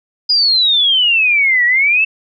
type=exponential two-way sweep; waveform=sine; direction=down then up; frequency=4978 to 1900 to 2683 Hz; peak=-9 dBFS; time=0.29-2.05 s; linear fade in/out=10 ms; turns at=1.65 s; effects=none